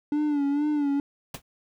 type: tone with vibrato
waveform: triangle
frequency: 290.5 Hz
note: D4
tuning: 19 cents flat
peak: -20 dBFS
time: 0.12-1 s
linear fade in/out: 2 ms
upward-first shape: sine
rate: 2.2 Hz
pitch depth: 63 cents each way
type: noise with exponential decay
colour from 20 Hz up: pink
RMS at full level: -29 dBFS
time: 1.34-1.42 s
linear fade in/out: 5 ms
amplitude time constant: 17 ms
effects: none